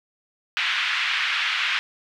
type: band-pass noise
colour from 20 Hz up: white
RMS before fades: -24 dBFS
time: 0.57-1.79 s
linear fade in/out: 0 ms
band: 1300 to 3200 Hz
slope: 24 dB/octave
effects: none